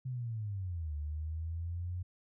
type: linear two-way sweep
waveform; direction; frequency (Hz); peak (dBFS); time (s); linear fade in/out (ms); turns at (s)
sine; down then up; 130.81 to 73.42 to 90.7; -35; 0.05-2.03; 10; 0.95
effects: none